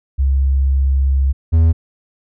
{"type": "tone pair in turn", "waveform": ["sine", "triangle"], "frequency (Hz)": [67.6, 81.52], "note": ["C#2", "E2"], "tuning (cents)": [-43, -19], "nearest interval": "minor third", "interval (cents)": 324, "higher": "second", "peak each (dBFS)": [-11, -6], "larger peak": "second", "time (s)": [[0.18, 1.33], [1.52, 1.73]], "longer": "first", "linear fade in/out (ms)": 20, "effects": []}